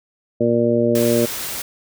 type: harmonic tone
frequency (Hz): 118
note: A#2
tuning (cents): +22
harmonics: 1 / 2 / 3 / 4 / 5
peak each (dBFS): -25 / -19 / -20 / -20 / -20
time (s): 0.4-1.26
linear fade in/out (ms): 10
type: noise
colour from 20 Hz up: white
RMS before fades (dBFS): -27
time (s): 0.95-1.62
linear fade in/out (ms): 2
effects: none